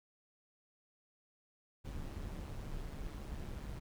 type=noise with amplitude modulation; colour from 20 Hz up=brown; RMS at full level=-41 dBFS; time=1.84-3.8 s; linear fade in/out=20 ms; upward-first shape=sine; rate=144 Hz; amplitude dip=55%; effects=none